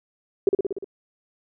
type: tone with echo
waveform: sine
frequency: 392 Hz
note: G4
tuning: in tune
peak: -12 dBFS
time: 0.47-0.49 s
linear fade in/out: 2 ms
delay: 59 ms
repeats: 6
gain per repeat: -3 dB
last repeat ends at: 0.844 s
effects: none